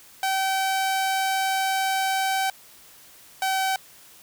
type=tone pair in turn; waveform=sawtooth; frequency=769 / 765.7 Hz; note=G5 / G5; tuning=-33 / -41 cents; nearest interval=unison; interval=8 cents; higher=first; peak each=-18 dBFS; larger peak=neither; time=0.23-2.5 / 3.42-3.76 s; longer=first; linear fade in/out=2 ms; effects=white hiss -50 dBFS RMS until 4.22 s